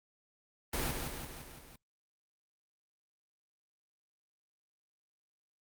pink noise with echo, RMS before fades -34 dBFS, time 0.73-0.91 s, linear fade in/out 5 ms, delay 170 ms, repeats 5, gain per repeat -4 dB, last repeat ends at 1.76 s, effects Opus 32 kbps

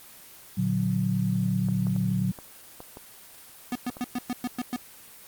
sine chord, Bb augmented, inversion none, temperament equal, 116.54 / 146.83 / 185 Hz, Bb2 / D3 / F#3, 0 / 0 / 0 cents, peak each -28 / -30 / -25 dBFS, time 0.57-2.32 s, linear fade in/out 10 ms
clicks, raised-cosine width 1 ms, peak -26 dBFS, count 9, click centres 1.686 / 1.869 / 1.963 / 2.388 / 2.804 / 2.971 / 3.724 / 3.901 / 3.969 s
square tone bursts, 246.9 Hz, B3, in tune, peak -27 dBFS, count 8, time 3.72-4.762 s, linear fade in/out 2 ms, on 34 ms, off 110 ms
effects white hiss -48 dBFS RMS until 5.27 s + Opus 24 kbps

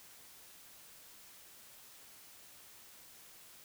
silence, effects white hiss -57 dBFS RMS until 3.64 s

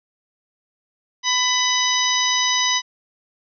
harmonic tone with a mistuned harmonic, 999 Hz, B5, 20 cents sharp, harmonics 1 / 2 / 3 / 4 / 5 / 6, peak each -24 / -24 / -24 / -24 / -24 / -24 dBFS, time 1.23-2.82 s, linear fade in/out 50 ms, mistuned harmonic 4, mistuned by -71 cents, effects none

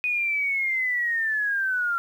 sine linear sweep, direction down, 2489 to 1367 Hz, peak -22 dBFS, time 0.04-1.98 s, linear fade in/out 0 ms, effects 9-bit

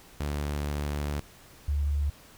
sawtooth / sine tone pair in turn, 73 / 72.2 Hz, D2 / D2, -10 / -29 cents, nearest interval unison, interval 19 cents, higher first, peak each -25 / -24 dBFS, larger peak second, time 0.2-1.2 / 1.68-2.1 s, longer first, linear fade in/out 5 ms, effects pink hiss -53 dBFS RMS until 2.37 s

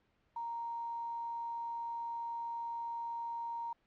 sine tone with quantisation, 932.3 Hz, A#5, in tune, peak -37 dBFS, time 0.36-3.73 s, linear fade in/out 5 ms, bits 10, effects pink hiss -75 dBFS RMS until 3.86 s + low-pass 3000 Hz 12 dB/octave

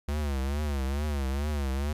square tone with vibrato, 70.7 Hz, C#2, 35 cents sharp, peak -28 dBFS, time 0.08-1.93 s, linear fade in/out 5 ms, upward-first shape triangle, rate 2.3 Hz, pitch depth 140 cents each way, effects resampled to 32000 Hz + 11-bit

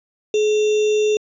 sine tone with sample-and-hold, 424.6 Hz, G#4, 38 cents sharp, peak -14 dBFS, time 0.34-1.17 s, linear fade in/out 2 ms, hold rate 3150 Hz, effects resampled to 16000 Hz

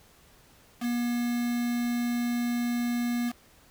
triangle tone with quantisation, 240 Hz, B3, 49 cents flat, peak -24 dBFS, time 0.8-3.33 s, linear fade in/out 50 ms, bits 6, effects pink hiss -58 dBFS RMS until 3.7 s

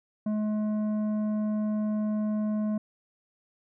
sine tone with tanh clipping, 212.7 Hz, G#3, 42 cents sharp, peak -27 dBFS, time 0.26-2.78 s, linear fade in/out 5 ms, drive 9 dB, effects none

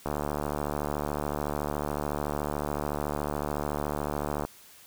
click train, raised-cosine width 1 ms, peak -16 dBFS, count 325, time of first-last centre 0.06-4.45 s, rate 73.8 Hz, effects white hiss -53 dBFS RMS until 4.86 s

